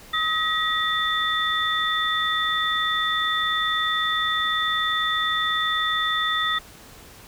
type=tone cluster; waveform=sine; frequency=1269 / 1910 / 3542 Hz; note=D#6 / A#6 / A7; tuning=+34 / +42 / +11 cents; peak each=-25 dBFS; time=0.13-6.59 s; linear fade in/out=10 ms; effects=pink hiss -46 dBFS RMS until 7.27 s